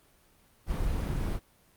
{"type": "noise", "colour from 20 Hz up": "brown", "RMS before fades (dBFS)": -30, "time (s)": [0.66, 1.4], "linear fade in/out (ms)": 50, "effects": ["pink hiss -63 dBFS RMS until 1.76 s", "Opus 32 kbps"]}